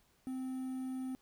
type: tone with quantisation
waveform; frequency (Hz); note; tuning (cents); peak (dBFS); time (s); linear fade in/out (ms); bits
triangle; 259.5; C4; -14; -35; 0.27-1.15; 0; 10
effects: pink hiss -71 dBFS RMS until 1.21 s